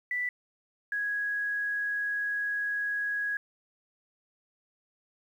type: tone pair in turn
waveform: sine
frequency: 1975.5 / 1661.2 Hz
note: B6 / G#6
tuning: 0 / 0 cents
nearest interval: minor third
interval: 300 cents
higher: first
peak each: -28 dBFS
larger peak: neither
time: 0.11-0.29 / 0.92-3.37 s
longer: second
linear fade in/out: 2 ms
effects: 10-bit